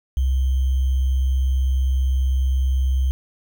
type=tone with sample-and-hold; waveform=sine; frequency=65.41 Hz; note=C2; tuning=in tune; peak=-16 dBFS; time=0.17-3.11 s; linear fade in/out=0 ms; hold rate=3150 Hz; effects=none